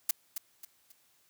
blue noise with echo, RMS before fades -26 dBFS, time 0.09-0.11 s, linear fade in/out 5 ms, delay 270 ms, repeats 3, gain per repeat -9 dB, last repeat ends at 0.92 s, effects white hiss -68 dBFS RMS until 1.29 s + high-pass 60 Hz 12 dB/octave

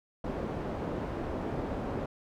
white low-pass noise, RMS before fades -35 dBFS, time 0.24-2.06 s, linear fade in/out 5 ms, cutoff 510 Hz, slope 12 dB/octave, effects none

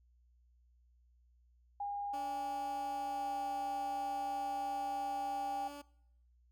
sine tone with pitch glide, 811 to 800.3 Hz, G#5 to G5, -41 to +36 cents, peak -36 dBFS, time 1.8-5.68 s, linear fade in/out 5 ms, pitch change -23 cents, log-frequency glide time 2.92-3.5 s
15% pulse tone, 287.8 Hz, D4, 35 cents flat, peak -40 dBFS, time 2.13-5.82 s, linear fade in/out 10 ms
effects noise-tail reverb RT60 0.8 s tail -23 dB re dry + added 60 Hz sine -65 dBFS peak until 6.51 s

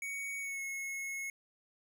square tone with pitch glide, 2238 to 2179 Hz, C#7 to C#7, +16 to -30 cents, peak -38 dBFS, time 0.02-1.3 s, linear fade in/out 2 ms, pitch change -46 cents, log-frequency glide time 0.4-0.62 s, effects none

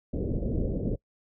pink low-pass noise, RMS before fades -29 dBFS, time 0.13-0.96 s, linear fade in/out 10 ms, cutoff 540 Hz, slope 48 dB/octave, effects noise-tail reverb RT60 0.1 s tail -23 dB re dry

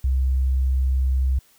sine tone, 65.41 Hz, C2, in tune, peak -17 dBFS, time 0.04-1.39 s, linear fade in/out 5 ms, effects white hiss -57 dBFS RMS until 1.58 s

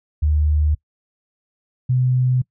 sine tone pair in turn, 75.5 / 126.98 Hz, D2 / B2, +48 / +49 cents, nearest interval major sixth, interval 901 cents, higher second, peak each -14 dBFS, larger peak neither, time 0.22-0.75 / 1.89-2.42 s, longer neither, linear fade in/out 10 ms, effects noise-tail reverb RT60 0.1 s tail -23 dB re dry

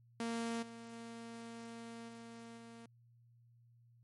sawtooth tone with level steps, 231 Hz, A#3, 16 cents flat, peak -33 / -45 / -43 / -46 / -48 dBFS, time 0.2-2.86 s, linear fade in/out 2 ms, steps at 0.62 / 0.92 / 2.08 / 2.57 s, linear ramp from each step 10 ms, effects added 118 Hz sine -63 dBFS peak until 4.03 s + MP3 48 kbps

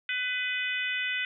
harmonic tone, 500 Hz, B4, 21 cents sharp, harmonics 3 / 4 / 5 / 6 / 7, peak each -34 / -32 / -33 / -37 / -40 dBFS, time 0.09-1.25 s, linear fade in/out 2 ms, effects none

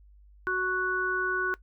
harmonic tone, 370 Hz, F#4, in tune, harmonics 1 / 3 / 4, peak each -32 / -33 / -27 dBFS, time 0.47-1.54 s, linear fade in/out 0 ms, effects noise-tail reverb RT60 0.1 s tail -19 dB re dry + added 50 Hz sine -52 dBFS peak until 1.62 s

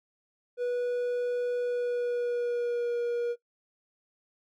triangle tone with pitch glide, 488.8 to 476.8 Hz, B4 to A#4, -18 to +39 cents, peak -25 dBFS, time 0.57-3.36 s, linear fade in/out 50 ms, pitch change -43 cents, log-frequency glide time 1.59-2.98 s, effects noise-tail reverb RT60 0.1 s tail -20 dB re dry

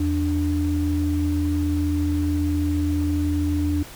sine tone pair together, 82.62 / 294.2 Hz, E2 / D4, +4 / +3 cents, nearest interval octave + minor seventh, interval 2199 cents, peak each -22 dBFS, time 0-3.83 s, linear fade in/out 5 ms, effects pink hiss -41 dBFS RMS until 3.95 s

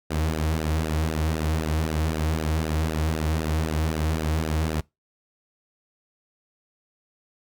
sawtooth tone with flanger, 78.5 Hz, D#2, 16 cents sharp, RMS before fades -25 dBFS, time 0.1-4.81 s, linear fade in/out 10 ms, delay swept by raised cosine 0.89 to 5.09 ms, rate 3.9 Hz, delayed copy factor -0.75, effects noise-tail reverb RT60 0.2 s tail -23 dB re dry

